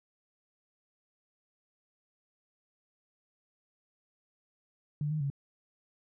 sine tone with pitch steps, 148.1 / 154 / 139.8 Hz, D3 / D#3 / C#3, +15 / -17 / +15 cents, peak -29 dBFS, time 5.01-5.301 s, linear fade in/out 2 ms, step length 97 ms, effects none

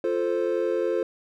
triangle chord, F major, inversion none, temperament equal, 349.2 / 440 / 523.3 Hz, F4 / A4 / C5, 0 / 0 / 0 cents, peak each -25 dBFS, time 0.04-1.03 s, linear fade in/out 2 ms, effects none

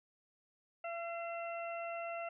harmonic tone with a mistuned harmonic, 677 Hz, E5, 46 cents sharp, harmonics 1 / 2 / 3 / 4, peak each -40 / -47 / -51 / -48 dBFS, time 0.84-2.29 s, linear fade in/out 5 ms, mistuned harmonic 3, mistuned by +24 cents, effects none

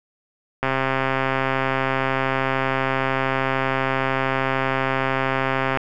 click train, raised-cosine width 0.5 ms, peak -6 dBFS, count 685, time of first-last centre 0.63-5.773 s, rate 133 Hz, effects none

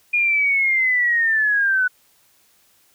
sine linear sweep, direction down, 2440 to 1480 Hz, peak -15 dBFS, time 0.13-1.88 s, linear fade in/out 10 ms, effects white hiss -58 dBFS RMS until 2.94 s

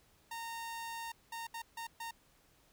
sawtooth tone bursts at uneven times, 920 Hz, A#5, 23 cents flat, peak -37 dBFS, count 5, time 0.31-1.12 / 1.32-1.47 / 1.54-1.62 / 1.77-1.87 / 2-2.11 s, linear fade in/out 5 ms, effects pink hiss -68 dBFS RMS until 2.72 s

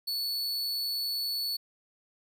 45% pulse tone, 4435 Hz, C#8, in tune, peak -29 dBFS, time 0.07-1.57 s, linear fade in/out 10 ms, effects none

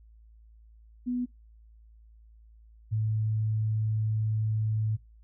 sine tone pair in turn, 246.9 / 108.91 Hz, B3 / A2, 0 / -17 cents, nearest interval octave + major second, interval 1417 cents, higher first, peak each -27 / -25 dBFS, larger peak second, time 1.06-1.26 / 2.91-4.97 s, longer second, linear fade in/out 20 ms, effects noise-tail reverb RT60 0.2 s tail -23 dB re dry + added 55 Hz sine -52 dBFS peak until 5.23 s

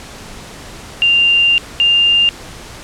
sine tone pair in turn, 2789 / 2800 Hz, F7 / F7, -3 / +4 cents, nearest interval unison, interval 7 cents, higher second, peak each -8 dBFS, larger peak neither, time 1.02-1.58 / 1.8-2.29 s, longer first, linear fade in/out 0 ms, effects pink hiss -33 dBFS RMS until 2.83 s + low-pass 9000 Hz 12 dB/octave

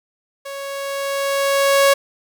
sawtooth tone with level ramp, 554.4 Hz, C#5, in tune, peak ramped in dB -25 to -6 dBFS, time 0.45-1.94 s, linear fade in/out 10 ms, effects none

